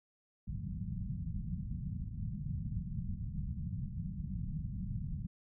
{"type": "low-pass noise", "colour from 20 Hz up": "white", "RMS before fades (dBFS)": -39, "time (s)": [0.47, 5.27], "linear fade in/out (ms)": 10, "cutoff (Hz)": 190, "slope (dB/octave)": 48, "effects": []}